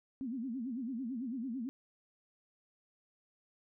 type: tone with vibrato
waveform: sine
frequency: 246.9 Hz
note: B3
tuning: in tune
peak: -36 dBFS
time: 0.21-1.69 s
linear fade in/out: 0 ms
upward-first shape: sine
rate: 9 Hz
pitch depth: 190 cents each way
effects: none